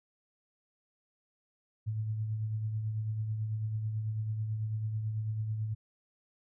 sine tone with tremolo, 108.8 Hz, A2, 19 cents flat, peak -29 dBFS, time 1.86-5.75 s, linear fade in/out 20 ms, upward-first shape triangle, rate 9.1 Hz, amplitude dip 45%, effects none

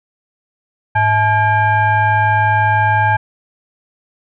sine tone with frequency modulation, 860 Hz, A5, 40 cents flat, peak -10 dBFS, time 0.95-3.17 s, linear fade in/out 10 ms, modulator 754 Hz, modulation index 1.1, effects none

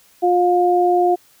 sine tone pair together, 355.1 / 710.2 Hz, F4 / F5, +29 / +29 cents, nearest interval octave, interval 1200 cents, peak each -15 dBFS, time 0.22-1.16 s, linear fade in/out 20 ms, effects white hiss -53 dBFS RMS until 1.4 s

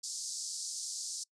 pink band-pass noise, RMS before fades -40 dBFS, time 0.03-1.24 s, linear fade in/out 10 ms, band 4600 to 9000 Hz, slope 48 dB/octave, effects noise-tail reverb RT60 0.1 s tail -24 dB re dry

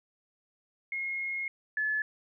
sine tone pair in turn, 2154 / 1722.4 Hz, C7 / A6, +50 / -37 cents, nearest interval major third, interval 387 cents, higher first, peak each -31 / -27 dBFS, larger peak second, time 0.92-1.48 / 1.77-2.02 s, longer first, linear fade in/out 2 ms, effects none

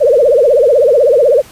sine tone with vibrato, 527 Hz, C5, 12 cents sharp, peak -5 dBFS, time 0-1.42 s, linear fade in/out 20 ms, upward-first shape triangle, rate 16 Hz, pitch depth 290 cents each way, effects pink hiss -38 dBFS RMS until 1.51 s + resampled to 32000 Hz

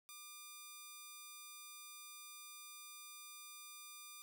5% pulse tone, 1200 Hz, D6, 37 cents sharp, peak -40 dBFS, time 0.09-4.22 s, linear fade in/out 0 ms, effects none

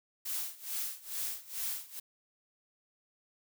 blue noise with tremolo, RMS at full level -35 dBFS, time 0.25-2 s, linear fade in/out 10 ms, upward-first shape sine, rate 2.3 Hz, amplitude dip 90%, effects none

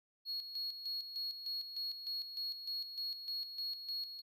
triangle tone with tremolo, 4320 Hz, C#8, 45 cents flat, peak -36 dBFS, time 0.25-4.22 s, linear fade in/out 50 ms, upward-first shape square, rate 3.3 Hz, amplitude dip 60%, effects none

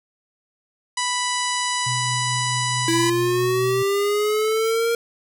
harmonic tone, 987.8 Hz, B5, in tune, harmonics 1 / 2 / 3 / 4 / 5 / 6 / 7 / 8 / 9 / 10, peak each -25 / -28 / -30 / -31 / -32 / -33 / -33 / -34 / -35 / -35 dBFS, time 0.97-3.1 s, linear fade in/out 5 ms
sine tone with tremolo, 124.5 Hz, B2, 14 cents sharp, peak -25 dBFS, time 1.86-3.83 s, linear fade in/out 10 ms, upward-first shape triangle, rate 4.6 Hz, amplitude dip 30%
square linear sweep, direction up, 329.6 to 467.3 Hz, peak -19 dBFS, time 2.88-4.95 s, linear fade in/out 2 ms
effects none

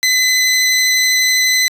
20% pulse tone with vibrato, 2020 Hz, B6, 39 cents sharp, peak -6 dBFS, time 0.03-1.68 s, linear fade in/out 0 ms, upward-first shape triangle, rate 12 Hz, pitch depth 11 cents each way, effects resampled to 32000 Hz

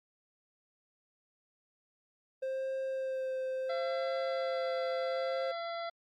triangle tone with vibrato, 526 Hz, C5, 9 cents sharp, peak -31 dBFS, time 2.42-5.52 s, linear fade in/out 10 ms, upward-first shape sine, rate 0.72 Hz, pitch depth 16 cents each way
harmonic tone, 677 Hz, E5, 46 cents sharp, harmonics 1 / 2 / 3 / 5 / 6 / 7, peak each -37 / -43 / -47 / -51 / -53 / -54 dBFS, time 3.69-5.9 s, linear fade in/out 10 ms
effects Opus 48 kbps

